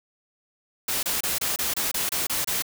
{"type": "noise bursts", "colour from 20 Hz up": "white", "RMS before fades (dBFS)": -26, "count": 10, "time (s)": [0.88, 2.623], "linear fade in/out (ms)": 5, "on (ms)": 150, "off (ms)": 27, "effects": []}